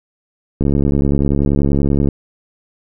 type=click train; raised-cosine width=3 ms; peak=-3 dBFS; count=105; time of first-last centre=0.61-2.087 s; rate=70.4 Hz; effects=none